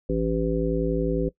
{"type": "harmonic tone", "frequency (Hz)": 55.5, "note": "A1", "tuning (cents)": 16, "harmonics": [1, 3, 5, 7, 9], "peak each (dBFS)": [-28, -28, -28, -28, -28], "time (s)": [0.09, 1.29], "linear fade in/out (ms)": 5, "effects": ["noise-tail reverb RT60 0.1 s tail -19 dB re dry"]}